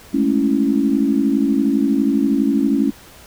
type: chord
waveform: sine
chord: A major seventh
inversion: third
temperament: equal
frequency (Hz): 207.7 / 220 / 277.2 / 329.6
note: G#3 / A3 / C#4 / E4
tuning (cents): 0 / 0 / 0 / 0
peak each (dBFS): -22 / -20 / -16 / -22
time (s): 0.13-2.91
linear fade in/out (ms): 20
effects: pink hiss -43 dBFS RMS until 3.26 s